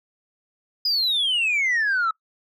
sine exponential sweep, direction down, 5020 to 1287 Hz, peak -17 dBFS, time 0.85-2.11 s, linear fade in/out 5 ms, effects noise-tail reverb RT60 0.1 s tail -22 dB re dry + tanh soft clip ceiling -17 dBFS

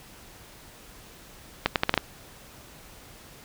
accelerating click train, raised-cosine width 0.3 ms, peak -4 dBFS, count 6, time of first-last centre 1.66-1.977 s, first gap 98 ms, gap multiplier 0.78, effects pink hiss -49 dBFS RMS until 3.44 s

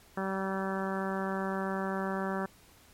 harmonic tone, 192.3 Hz, G3, 33 cents flat, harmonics 1 / 2 / 3 / 4 / 5 / 6 / 7 / 8 / 9, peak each -34 / -37 / -39 / -40 / -41 / -42 / -42 / -43 / -44 dBFS, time 0.17-2.46 s, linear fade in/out 5 ms, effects pink hiss -59 dBFS RMS until 2.93 s + MP3 64 kbps

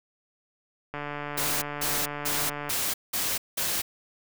click train, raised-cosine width 0.5 ms, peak -19 dBFS, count 257, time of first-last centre 0.94-2.693 s, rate 146 Hz
white noise bursts, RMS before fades -28 dBFS, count 6, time 1.37-3.82 s, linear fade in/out 10 ms, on 250 ms, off 190 ms
effects none

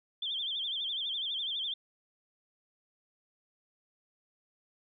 sine tone with vibrato, 3347 Hz, G#7, 13 cents sharp, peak -32 dBFS, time 0.22-1.74 s, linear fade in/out 5 ms, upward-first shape sine, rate 12 Hz, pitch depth 130 cents each way, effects none

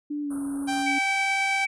sine tone with pitch glide, 293.7 to 279.8 Hz, D4 to C#4, 0 to +16 cents, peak -27 dBFS, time 0.1-0.99 s, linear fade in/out 10 ms, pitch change -84 cents, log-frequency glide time 0.22-0.34 s
white band-stop noise, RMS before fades -37 dBFS, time 0.3-0.83 s, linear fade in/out 10 ms, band 1500 to 9100 Hz, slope 96 dB/octave
sawtooth tone, 784 Hz, G5, in tune, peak -22 dBFS, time 0.67-1.66 s, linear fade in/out 20 ms
sine tone with tremolo, 2295 Hz, D7, 40 cents flat, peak -23 dBFS, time 0.86-1.67 s, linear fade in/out 10 ms, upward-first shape triangle, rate 9.3 Hz, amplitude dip 25%
effects resampled to 22050 Hz

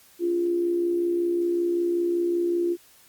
sine tone with amplitude modulation, 346.5 Hz, F4, 14 cents flat, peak -19 dBFS, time 0.19-2.77 s, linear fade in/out 50 ms, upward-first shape sine, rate 65.3 Hz, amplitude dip 45%, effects white hiss -55 dBFS RMS until 3.08 s + Opus 48 kbps

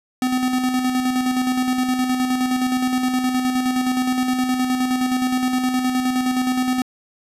square tone with tremolo, 254.1 Hz, B3, 49 cents sharp, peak -17 dBFS, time 0.22-6.82 s, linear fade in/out 2 ms, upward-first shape square, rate 9.6 Hz, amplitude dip 40%, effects resampled to 32000 Hz

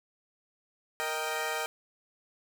15% pulse chord, Eb major, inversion second, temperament equal, 466.2 / 622.3 / 784 Hz, Bb4 / Eb5 / G5, 0 / 0 / 0 cents, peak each -29 dBFS, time 1-1.66 s, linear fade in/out 0 ms, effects none

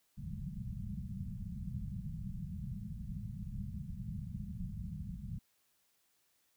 white low-pass noise, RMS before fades -42 dBFS, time 0.17-5.39 s, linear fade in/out 10 ms, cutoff 210 Hz, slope 96 dB/octave, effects white hiss -75 dBFS RMS until 6.56 s

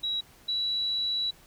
sine tone pair in turn, 3878 / 3925 Hz, B7 / B7, -32 / -11 cents, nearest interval unison, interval 21 cents, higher second, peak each -27 / -26 dBFS, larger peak second, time 0.03-0.21 / 0.48-1.31 s, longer second, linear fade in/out 10 ms, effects pink hiss -56 dBFS RMS until 1.46 s

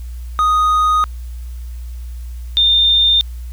triangle / sine tone pair in turn, 1244.5 / 3617 Hz, D#6 / A7, 0 / +47 cents, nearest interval octave + tritone, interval 1847 cents, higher second, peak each -9 dBFS, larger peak neither, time 0.39-1.04 / 2.57-3.21 s, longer first, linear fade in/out 0 ms, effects added 60 Hz sine -25 dBFS peak until 3.52 s + white hiss -49 dBFS RMS until 3.52 s

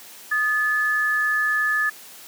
sine tone pair together, 1235 / 1726 Hz, D#6 / A6, -13 / -34 cents, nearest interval tritone, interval 579 cents, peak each -27 / -19 dBFS, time 0.31-1.9 s, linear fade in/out 10 ms, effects white hiss -43 dBFS RMS until 2.27 s + high-pass 200 Hz 12 dB/octave

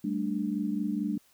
sine chord, G suspended second, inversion none, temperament just, 196 / 220.5 / 294 Hz, G3 / A3 / D4, 0 / +4 / +2 cents, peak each -32 dBFS, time 0.04-1.18 s, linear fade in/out 5 ms, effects white hiss -64 dBFS RMS until 1.33 s

